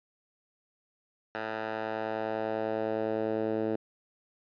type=tone with band-pass filter sweep; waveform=10% pulse; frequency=109.9 Hz; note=A2; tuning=2 cents flat; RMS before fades=-32 dBFS; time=1.35-3.76 s; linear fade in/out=0 ms; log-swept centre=1200 to 380 Hz; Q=1.3; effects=resampled to 11025 Hz